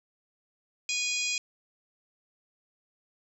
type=harmonic tone; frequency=822 Hz; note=G#5; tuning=18 cents flat; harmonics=3 / 4 / 5 / 6 / 7 / 8 / 9; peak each=-31 / -37 / -39 / -36 / -40 / -37 / -36 dBFS; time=0.89-1.38 s; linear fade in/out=2 ms; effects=10-bit

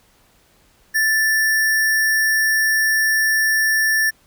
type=tone with sample-and-hold; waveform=sine; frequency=1760 Hz; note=A6; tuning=in tune; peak=-14 dBFS; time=0.94-4.11 s; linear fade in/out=20 ms; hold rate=7350 Hz; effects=pink hiss -56 dBFS RMS until 4.26 s

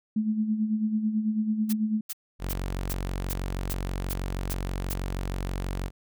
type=tone with tremolo; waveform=sine; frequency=215.9 Hz; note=A3; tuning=33 cents flat; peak=-21 dBFS; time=0.16-2.01 s; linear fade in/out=5 ms; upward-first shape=sine; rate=9.1 Hz; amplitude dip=60%
type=noise bursts; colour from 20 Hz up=blue; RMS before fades=-33 dBFS; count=9; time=1.69-4.939 s; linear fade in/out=10 ms; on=41 ms; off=360 ms
type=tone; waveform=sawtooth; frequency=46.25 Hz; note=F#1; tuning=in tune; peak=-25 dBFS; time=2.39-5.91 s; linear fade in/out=50 ms
effects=none

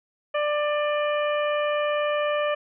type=harmonic tone with a mistuned harmonic; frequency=592 Hz; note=D5; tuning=14 cents sharp; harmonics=1 / 2 / 3 / 4 / 5; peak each=-23 / -29 / -33 / -35 / -37 dBFS; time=0.34-2.55 s; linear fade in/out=10 ms; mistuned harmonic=4; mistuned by=+25 cents; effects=none

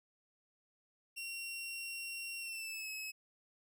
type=tone with pitch glide; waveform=sawtooth; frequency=2741 to 2572 Hz; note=F7 to E7; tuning=-33 to -43 cents; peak=-38 dBFS; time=1.16-3.12 s; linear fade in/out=20 ms; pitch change=-110 cents; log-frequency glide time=2.39-2.89 s; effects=none

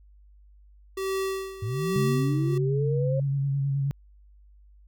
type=tone with tremolo; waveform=square; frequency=384.6 Hz; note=G4; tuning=33 cents flat; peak=-26 dBFS; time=0.97-2.58 s; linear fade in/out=5 ms; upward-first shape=sine; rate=1.2 Hz; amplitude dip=80%
type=linear sweep; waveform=sine; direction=up; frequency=98.5 to 543 Hz; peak=-27 dBFS; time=1.62-3.2 s; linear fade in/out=5 ms
type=tone with vibrato; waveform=sine; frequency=138.59 Hz; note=C#3; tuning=in tune; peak=-23 dBFS; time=1.96-3.91 s; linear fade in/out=0 ms; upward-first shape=square; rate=9.5 Hz; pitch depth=22 cents each way
effects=added 50 Hz sine -51 dBFS peak until 4.87 s

